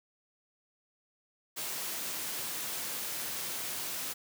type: high-pass noise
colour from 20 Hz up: white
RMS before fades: -37 dBFS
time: 1.56-4.14 s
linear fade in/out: 20 ms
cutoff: 110 Hz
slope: 12 dB/octave
effects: none